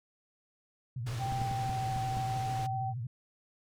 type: tone with vibrato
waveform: sine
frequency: 120.3 Hz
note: B2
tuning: 45 cents flat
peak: -34 dBFS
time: 0.96-3.07 s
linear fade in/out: 5 ms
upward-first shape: sine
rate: 13 Hz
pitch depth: 150 cents each way
type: low-pass noise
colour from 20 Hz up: pink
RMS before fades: -44 dBFS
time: 1.06-2.67 s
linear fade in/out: 10 ms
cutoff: 8000 Hz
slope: 12 dB/octave
type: tone with pitch glide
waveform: sine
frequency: 784 to 769.2 Hz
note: G5 to G5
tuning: 0 to -33 cents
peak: -33 dBFS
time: 1.18-2.94 s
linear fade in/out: 50 ms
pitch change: -33 cents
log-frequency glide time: 1.56-1.72 s
type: clicks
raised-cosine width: 5 ms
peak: -26 dBFS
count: 6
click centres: 1.322 / 1.417 / 1.512 / 1.695 / 1.963 / 2.17 s
effects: none